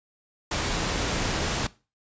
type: noise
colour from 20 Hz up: pink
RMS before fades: -27 dBFS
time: 0.51-1.67 s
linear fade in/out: 5 ms
effects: noise-tail reverb RT60 0.3 s tail -19 dB re dry + resampled to 16000 Hz